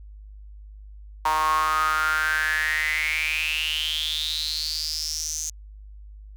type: tone with high-pass filter sweep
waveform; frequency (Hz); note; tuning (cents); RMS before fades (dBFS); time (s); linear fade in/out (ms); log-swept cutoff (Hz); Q
sawtooth; 155.56; D#3; 0; -25; 1.25-5.5; 5; 960 to 6500; 9.5
effects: added 51 Hz sine -40 dBFS peak until 6.36 s